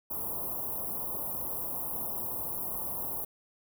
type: band-stop noise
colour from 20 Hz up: white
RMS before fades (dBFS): -35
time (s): 0.1-3.25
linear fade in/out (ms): 10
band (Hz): 1100 to 11000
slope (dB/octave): 48
effects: none